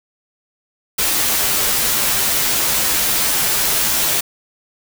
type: noise with comb filter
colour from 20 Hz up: white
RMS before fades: -17 dBFS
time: 0.98-4.21 s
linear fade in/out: 10 ms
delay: 11 ms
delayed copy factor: -0.7
effects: none